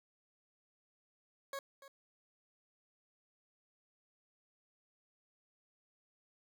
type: tone with echo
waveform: 20% pulse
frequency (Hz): 550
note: C#5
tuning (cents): -14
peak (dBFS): -35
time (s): 1.53-1.59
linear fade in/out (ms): 2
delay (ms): 290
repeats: 1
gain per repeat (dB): -14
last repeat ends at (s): 1.88
effects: none